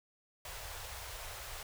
pink band-stop noise, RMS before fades -45 dBFS, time 0.45-1.63 s, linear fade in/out 2 ms, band 100 to 530 Hz, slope 24 dB/octave, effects none

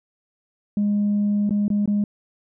sine tone with dropouts, 205.8 Hz, G#3, 16 cents flat, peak -16 dBFS, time 0.77-2.04 s, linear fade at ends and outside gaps 2 ms, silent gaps 1.494-1.507 / 1.681-1.702 / 1.858-1.876 s, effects tanh soft clip ceiling -15 dBFS

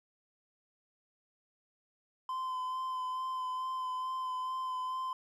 triangle tone with vibrato, 1027 Hz, C6, 33 cents flat, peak -32 dBFS, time 2.29-5.13 s, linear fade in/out 2 ms, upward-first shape sine, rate 2.3 Hz, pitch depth 17 cents each way, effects none

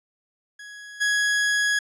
40% pulse tone with level steps, 1669 Hz, G#6, 8 cents sharp, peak -38 / -19 dBFS, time 0.59-1.79 s, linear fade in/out 5 ms, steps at 1 s, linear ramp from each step 20 ms, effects resampled to 22050 Hz

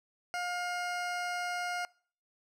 20% pulse tone, 711 Hz, F5, 31 cents sharp, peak -28 dBFS, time 0.34-1.85 s, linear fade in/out 0 ms, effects noise-tail reverb RT60 0.5 s tail -25 dB re dry + low-pass 8000 Hz 12 dB/octave

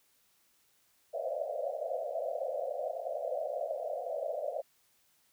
pink band-pass noise, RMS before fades -36 dBFS, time 1.13-4.62 s, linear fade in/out 20 ms, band 510 to 700 Hz, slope 96 dB/octave, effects white hiss -70 dBFS RMS until 5.32 s

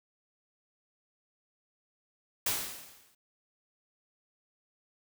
white noise with exponential decay, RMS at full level -28 dBFS, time 2.46-3.15 s, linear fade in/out 5 ms, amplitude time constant 150 ms, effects none

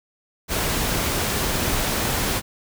pink noise, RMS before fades -23 dBFS, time 0.48-2.42 s, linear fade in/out 50 ms, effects none

